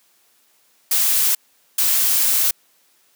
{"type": "noise bursts at uneven times", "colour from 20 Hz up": "blue", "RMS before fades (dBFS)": -17, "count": 2, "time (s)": [[0.91, 1.35], [1.78, 2.51]], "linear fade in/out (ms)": 5, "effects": ["white hiss -59 dBFS RMS until 3.15 s", "high-pass 200 Hz 12 dB/octave"]}